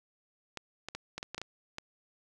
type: clicks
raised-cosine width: 0.2 ms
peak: -21 dBFS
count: 9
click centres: 0.573 / 0.886 / 0.95 / 1.18 / 1.229 / 1.346 / 1.38 / 1.416 / 1.784 s
effects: none

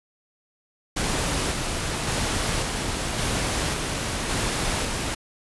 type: noise with tremolo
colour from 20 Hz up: pink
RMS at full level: -25 dBFS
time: 0.96-5.15 s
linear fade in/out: 10 ms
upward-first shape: square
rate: 0.9 Hz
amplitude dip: 25%
effects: resampled to 24000 Hz

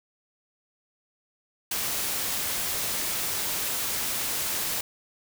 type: noise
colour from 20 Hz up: white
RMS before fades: -29 dBFS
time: 1.71-4.81 s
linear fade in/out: 5 ms
effects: none

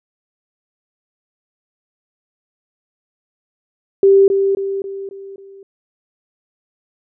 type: tone with echo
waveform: sine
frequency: 392 Hz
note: G4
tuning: in tune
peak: -6 dBFS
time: 4.03-4.28 s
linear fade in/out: 2 ms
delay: 270 ms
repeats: 5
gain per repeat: -6 dB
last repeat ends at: 5.63 s
effects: none

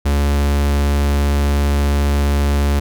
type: tone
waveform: 45% pulse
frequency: 71.4 Hz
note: D2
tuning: 48 cents flat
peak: -13 dBFS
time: 0.05-2.8 s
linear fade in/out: 10 ms
effects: none

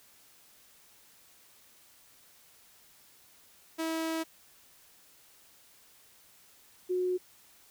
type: tone pair in turn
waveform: sawtooth / sine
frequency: 323.7 / 364.4 Hz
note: E4 / F#4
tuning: -31 / -26 cents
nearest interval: major second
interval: 205 cents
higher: second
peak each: -27 dBFS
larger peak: neither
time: 3.78-4.24 / 6.89-7.18 s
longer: first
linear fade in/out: 20 ms
effects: white hiss -60 dBFS RMS until 7.7 s

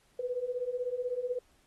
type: beating tone pair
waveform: sine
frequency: 484.9 / 500.9 Hz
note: B4 / B4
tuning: -32 / +24 cents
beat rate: 16 Hz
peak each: -36 / -33 dBFS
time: 0.19-1.39 s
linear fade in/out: 5 ms
effects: pink hiss -68 dBFS RMS until 1.66 s + AAC 32 kbps

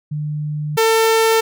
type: tone pair in turn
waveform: sine / sawtooth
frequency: 150 / 448.2 Hz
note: D3 / A4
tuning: +37 / +32 cents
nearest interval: octave + perfect fifth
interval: 1895 cents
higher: second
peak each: -20 / -8 dBFS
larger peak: second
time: 0.11-0.77 / 0.77-1.41 s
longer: first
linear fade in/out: 10 ms
effects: none

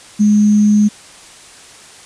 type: tone with sample-and-hold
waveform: sine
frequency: 209.2 Hz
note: G#3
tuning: 13 cents sharp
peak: -7 dBFS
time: 0.19-0.89 s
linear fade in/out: 20 ms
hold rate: 6300 Hz
effects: white hiss -39 dBFS RMS until 2.05 s + resampled to 22050 Hz

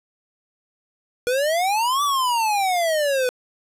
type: exponential two-way sweep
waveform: square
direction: up then down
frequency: 479.1 to 1174.7 to 493 Hz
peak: -19 dBFS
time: 1.27-3.29 s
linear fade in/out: 0 ms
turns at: 2.03 s
effects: resampled to 32000 Hz + 8-bit

